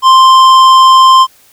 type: tone with tanh clipping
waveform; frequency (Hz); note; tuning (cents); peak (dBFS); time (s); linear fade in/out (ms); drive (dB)
triangle; 1046.5; C6; 0; -3; 0.02-1.27; 50; 16
effects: white hiss -45 dBFS RMS until 1.52 s